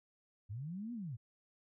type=linear two-way sweep; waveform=sine; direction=up then down; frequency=92.5 to 246.9 to 103 Hz; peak=-40 dBFS; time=0.49-1.17 s; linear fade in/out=20 ms; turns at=0.93 s; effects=none